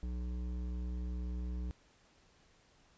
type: tone with hard clipping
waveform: triangle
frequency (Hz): 60.9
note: B1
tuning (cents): -24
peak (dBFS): -38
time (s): 0.03-1.71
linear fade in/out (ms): 0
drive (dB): 15
effects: pink hiss -67 dBFS RMS until 2.97 s + resampled to 16000 Hz